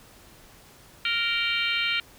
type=harmonic tone with a mistuned harmonic; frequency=466 Hz; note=A#4; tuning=1 cent flat; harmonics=3 / 4 / 5 / 6 / 7 / 8 / 9; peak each=-31 / -36 / -27 / -31 / -30 / -35 / -37 dBFS; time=1.05-2 s; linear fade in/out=2 ms; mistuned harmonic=7; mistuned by=-72 cents; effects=pink hiss -52 dBFS RMS until 2.18 s